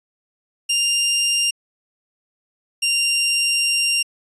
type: tone pair in turn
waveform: 20% pulse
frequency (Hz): 2794 / 2779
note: F7 / F7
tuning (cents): 0 / -9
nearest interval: unison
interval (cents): 9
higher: first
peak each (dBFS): -12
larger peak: neither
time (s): 0.69-1.51 / 2.82-4.03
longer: second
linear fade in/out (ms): 10
effects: resampled to 24000 Hz